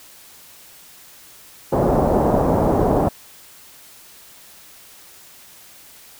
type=low-pass noise; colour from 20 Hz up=white; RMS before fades=-17 dBFS; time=1.72-3.09 s; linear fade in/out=10 ms; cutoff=740 Hz; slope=24 dB/octave; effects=white hiss -45 dBFS RMS until 6.19 s